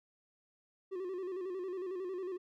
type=tone with vibrato; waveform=triangle; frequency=370 Hz; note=F#4; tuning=in tune; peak=-35 dBFS; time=0.91-2.38 s; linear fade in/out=20 ms; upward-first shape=square; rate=11 Hz; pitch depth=66 cents each way; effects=none